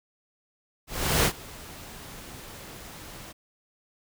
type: noise with ADSR envelope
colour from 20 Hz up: pink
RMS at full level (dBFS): -21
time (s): 0.87-3.33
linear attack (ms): 380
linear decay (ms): 71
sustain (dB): -22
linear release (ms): 19
effects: none